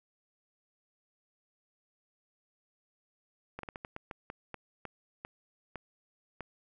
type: slowing click train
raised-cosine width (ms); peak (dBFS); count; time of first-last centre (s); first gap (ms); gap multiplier
0.5; -25; 13; 3.59-6.407; 43; 1.28
effects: none